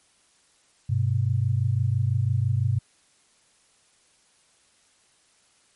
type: tone pair together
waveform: sine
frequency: 100 / 125.99 Hz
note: G2 / B2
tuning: +35 / +35 cents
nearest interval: major third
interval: 400 cents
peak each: -23 dBFS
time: 0.89-2.79 s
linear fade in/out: 10 ms
effects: white hiss -62 dBFS RMS until 5.75 s + MP3 48 kbps